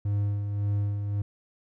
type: tone with tremolo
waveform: triangle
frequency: 102 Hz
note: G#2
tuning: 31 cents flat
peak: -21 dBFS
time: 0.05-1.22 s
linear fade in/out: 5 ms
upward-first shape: sine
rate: 1.8 Hz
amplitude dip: 45%
effects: none